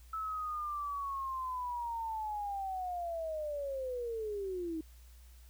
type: linear sweep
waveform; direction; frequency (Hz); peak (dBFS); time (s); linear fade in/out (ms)
sine; down; 1312 to 312.3; -35; 0.13-4.81; 5
effects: added 60 Hz sine -53 dBFS peak until 5.49 s + white hiss -65 dBFS RMS until 5.49 s